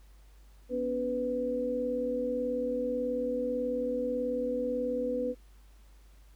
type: tone cluster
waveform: sine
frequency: 246.4 / 284.7 / 497.5 Hz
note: B3 / C#4 / B4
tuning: -4 / +46 / +13 cents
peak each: -35 / -38 / -30 dBFS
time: 0.69-5.35 s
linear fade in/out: 50 ms
effects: added 50 Hz sine -53 dBFS peak until 6.35 s + pink hiss -66 dBFS RMS until 6.35 s

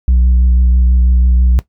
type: tone with vibrato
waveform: sine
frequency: 61.74 Hz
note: B1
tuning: in tune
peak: -4 dBFS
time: 0.08-1.59 s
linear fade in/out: 0 ms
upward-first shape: triangle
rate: 6.1 Hz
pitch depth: 28 cents each way
effects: noise-tail reverb RT60 0.1 s tail -18 dB re dry + tanh soft clip ceiling -5 dBFS

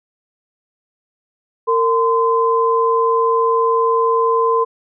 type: tone pair together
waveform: sine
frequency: 457.7 / 1027.5 Hz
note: A#4 / C6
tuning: -32 / -32 cents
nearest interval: octave + major second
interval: 1400 cents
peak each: -15 dBFS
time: 1.67-4.65 s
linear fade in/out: 20 ms
effects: none

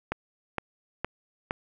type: click train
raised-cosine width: 0.5 ms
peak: -13 dBFS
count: 4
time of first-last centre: 0.12-1.509 s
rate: 2.16 Hz
effects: none

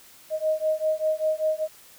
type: beating tone pair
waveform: sine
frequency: 622.3 / 627.4 Hz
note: D#5 / D#5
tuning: 0 / +14 cents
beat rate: 5.1 Hz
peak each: -25 dBFS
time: 0.3-1.68 s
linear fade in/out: 50 ms
effects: white hiss -51 dBFS RMS until 1.98 s

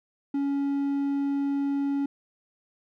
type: tone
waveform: triangle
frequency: 280 Hz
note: C#4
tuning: 18 cents sharp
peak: -22 dBFS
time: 0.34-2.06 s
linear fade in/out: 5 ms
effects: none

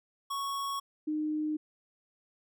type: tone pair in turn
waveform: square / sine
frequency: 1108.7 / 305.9 Hz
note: C#6 / D#4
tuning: 0 / -29 cents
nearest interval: octave + minor seventh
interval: 2229 cents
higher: first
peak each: -33 / -29 dBFS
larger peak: second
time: 0.3-0.8 / 1.07-1.57 s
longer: neither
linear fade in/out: 10 ms
effects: none

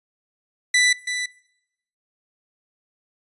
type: tone with echo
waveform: sawtooth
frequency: 1983 Hz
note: B6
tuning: 7 cents sharp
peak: -11 dBFS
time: 0.74-0.93 s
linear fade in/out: 5 ms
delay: 330 ms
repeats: 1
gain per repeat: -9 dB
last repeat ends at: 1.26 s
effects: noise-tail reverb RT60 0.8 s tail -21 dB re dry + resampled to 24000 Hz

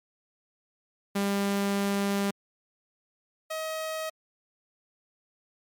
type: tone pair in turn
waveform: sawtooth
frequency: 199.6 / 633.7 Hz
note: G3 / D#5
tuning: +32 / +32 cents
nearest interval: octave + minor sixth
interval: 2000 cents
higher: second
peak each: -21 / -27 dBFS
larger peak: first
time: 1.15-2.31 / 3.5-4.1 s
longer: first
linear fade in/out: 10 ms
effects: MP3 96 kbps

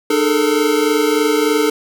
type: tone cluster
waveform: square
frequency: 301.7 / 428.1 / 451.4 Hz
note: D4 / A4 / A4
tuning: +47 / -47 / +44 cents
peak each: -18 dBFS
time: 0.1-1.7 s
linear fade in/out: 5 ms
effects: none

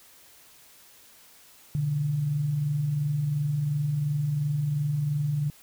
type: tone pair together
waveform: sine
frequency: 124.6 / 147.45 Hz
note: B2 / D3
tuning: +16 / +7 cents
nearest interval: minor third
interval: 291 cents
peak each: -35 / -24 dBFS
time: 1.75-5.5 s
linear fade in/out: 0 ms
effects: white hiss -54 dBFS RMS until 5.62 s

